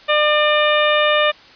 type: harmonic tone with a mistuned harmonic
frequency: 600 Hz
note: D5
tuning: 37 cents sharp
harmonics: 1 / 2 / 3 / 4 / 5 / 6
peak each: -16 / -19 / -21 / -22 / -23 / -24 dBFS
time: 0.08-1.32 s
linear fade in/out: 20 ms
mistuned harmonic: 5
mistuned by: -44 cents
effects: white hiss -44 dBFS RMS until 1.55 s + resampled to 11025 Hz